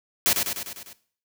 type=noise with echo; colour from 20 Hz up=white; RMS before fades=-20 dBFS; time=0.26-0.33 s; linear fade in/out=0 ms; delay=100 ms; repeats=6; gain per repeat=-4 dB; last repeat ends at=0.93 s; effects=noise-tail reverb RT60 0.5 s tail -17 dB re dry